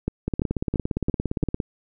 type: two click trains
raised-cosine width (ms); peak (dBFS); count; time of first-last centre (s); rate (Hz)
3; -10 / -11; 5 / 24; 0.08-1.436 / 0.28-1.602; 2.95 / 17.4
effects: none